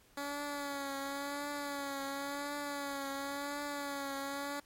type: tone with vibrato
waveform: 10% pulse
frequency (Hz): 282.2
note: C#4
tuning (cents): +31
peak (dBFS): -29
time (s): 0.17-4.6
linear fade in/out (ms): 5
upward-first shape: triangle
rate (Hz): 0.94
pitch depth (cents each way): 49
effects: pink hiss -65 dBFS RMS until 4.65 s + MP3 64 kbps